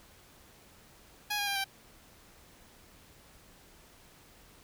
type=tone with pitch steps; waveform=10% pulse; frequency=831 / 814.4 / 798.1 / 782.1 Hz; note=G#5 / G#5 / G5 / G5; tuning=+1 / -34 / +31 / -4 cents; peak=-22 dBFS; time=1.3-1.644 s; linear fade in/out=10 ms; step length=86 ms; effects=pink hiss -58 dBFS RMS until 4.63 s